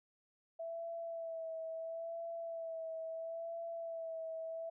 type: tone with vibrato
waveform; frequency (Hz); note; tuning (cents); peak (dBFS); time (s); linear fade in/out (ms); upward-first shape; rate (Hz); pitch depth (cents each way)
sine; 659.3; E5; 0; -40; 0.59-4.7; 10; sine; 0.74; 29
effects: none